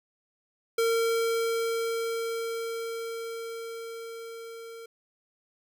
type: tone with level ramp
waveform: square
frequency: 457.9 Hz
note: A#4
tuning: 31 cents flat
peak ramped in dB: -23 to -42 dBFS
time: 0.78-4.86 s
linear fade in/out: 5 ms
effects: none